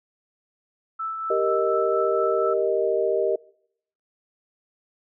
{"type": "tone with tremolo", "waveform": "sine", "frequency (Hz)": 1318.5, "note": "E6", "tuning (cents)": 0, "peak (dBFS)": -25, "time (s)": [0.99, 2.54], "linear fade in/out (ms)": 10, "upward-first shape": "triangle", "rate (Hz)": 4.2, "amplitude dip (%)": 45}
{"type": "chord", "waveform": "sine", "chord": "Eb major", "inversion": "first", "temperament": "equal", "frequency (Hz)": [392, 466.2, 622.3], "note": ["G4", "Bb4", "Eb5"], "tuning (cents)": [0, 0, 0], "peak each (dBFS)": -24, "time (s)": [1.3, 3.36], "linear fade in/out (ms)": 5}
{"effects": ["noise-tail reverb RT60 0.7 s tail -24 dB re dry"]}